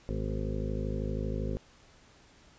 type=harmonic tone with a mistuned harmonic; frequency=52.7 Hz; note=G#1; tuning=26 cents sharp; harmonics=1 / 2 / 3 / 4 / 5 / 7 / 8 / 9 / 10; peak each=-34 / -37 / -39 / -40 / -41 / -42 / -43 / -44 / -44 dBFS; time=0.09-1.57 s; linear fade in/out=0 ms; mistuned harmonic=5; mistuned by=-42 cents; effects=pink hiss -59 dBFS RMS until 2.58 s + resampled to 16000 Hz